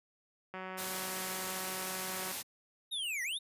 click train, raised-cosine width 0.5 ms, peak -28 dBFS, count 333, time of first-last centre 0.54-2.315 s, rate 187 Hz
white noise, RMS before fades -39 dBFS, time 0.77-2.43 s, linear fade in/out 20 ms
square linear two-way sweep, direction down then up, 3800 to 1864.7 to 3800 Hz, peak -35 dBFS, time 2.91-3.39 s, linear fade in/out 20 ms, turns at 3.23 s
effects high-pass 100 Hz 12 dB/octave + resampled to 32000 Hz

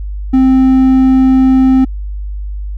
triangle tone, 261.6 Hz, C4, in tune, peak -3 dBFS, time 0.33-1.85 s, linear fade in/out 10 ms, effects added 50 Hz sine -18 dBFS peak until 2.77 s

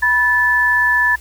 sine tone pair together, 978 / 1742.6 Hz, B5 / A6, -17 / -17 cents, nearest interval minor seventh, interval 1000 cents, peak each -19 / -12 dBFS, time 0.02-1.16 s, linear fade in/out 10 ms, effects added 60 Hz sine -37 dBFS peak until 1.2 s + white hiss -44 dBFS RMS until 1.2 s

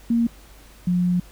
sine tone pair in turn, 233.1 / 178.24 Hz, A#3 / F3, 0 / +36 cents, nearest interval perfect fourth, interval 464 cents, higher first, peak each -16 / -17 dBFS, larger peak first, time 0.1-0.27 / 0.87-1.2 s, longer second, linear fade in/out 5 ms, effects added 50 Hz sine -46 dBFS peak until 1.31 s + pink hiss -50 dBFS RMS until 1.31 s

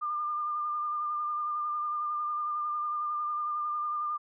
sine tone with vibrato, 1202 Hz, D6, 40 cents sharp, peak -29 dBFS, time 0.01-4.18 s, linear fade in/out 20 ms, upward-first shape sine, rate 11 Hz, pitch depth 22 cents each way, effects none

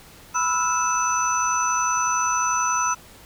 sine tone cluster, 986 / 1316 / 1427 / 2618 / 6010 Hz, B5 / E6 / F6 / E7 / F#8, -3 / -3 / +37 / -13 / +26 cents, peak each -24 / -24 / -31 / -32 / -25 dBFS, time 0.34-2.95 s, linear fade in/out 20 ms, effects pink hiss -47 dBFS RMS until 3.25 s

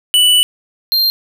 square tone pair in turn, 2968 / 4184 Hz, F#7 / C8, +5 / -1 cents, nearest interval tritone, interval 594 cents, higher second, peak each -8 / -11 dBFS, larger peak first, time 0.14-0.43 / 0.92-1.1 s, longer first, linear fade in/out 0 ms, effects none

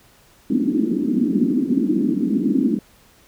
white band-pass noise, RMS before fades -19 dBFS, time 0.5-2.79 s, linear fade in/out 2 ms, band 200 to 310 Hz, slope 48 dB/octave, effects pink hiss -53 dBFS RMS until 3.27 s

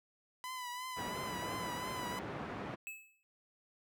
sawtooth tone with vibrato, 1000 Hz, B5, 21 cents sharp, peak -37 dBFS, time 0.44-2.19 s, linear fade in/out 0 ms, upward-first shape triangle, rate 2.9 Hz, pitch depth 56 cents each way
pink band-pass noise, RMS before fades -43 dBFS, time 0.96-2.76 s, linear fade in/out 20 ms, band 130 to 1600 Hz, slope 12 dB/octave
square tone with exponential decay, 2600 Hz, E7, 24 cents flat, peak -40 dBFS, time 2.87-3.23 s, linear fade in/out 0 ms, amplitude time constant 77 ms
effects none

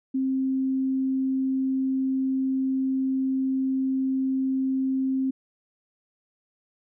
sine tone, 264.5 Hz, C4, 19 cents sharp, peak -22 dBFS, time 0.14-5.31 s, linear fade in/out 10 ms, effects none

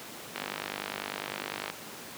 click train, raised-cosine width 0.3 ms, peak -16 dBFS, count 68, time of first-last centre 0.36-1.7 s, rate 50 Hz, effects pink hiss -43 dBFS RMS until 2.17 s + high-pass 200 Hz 12 dB/octave

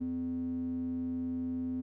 square tone with band-pass filter, 85.3 Hz, F2, 40 cents flat, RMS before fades -35 dBFS, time 0-1.82 s, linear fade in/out 20 ms, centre 240 Hz, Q 9.3, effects none

